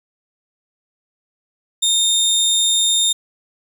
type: tone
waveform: 25% pulse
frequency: 3654 Hz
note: A#7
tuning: 35 cents flat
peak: -10 dBFS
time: 1.82-3.13 s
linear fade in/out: 10 ms
effects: 8-bit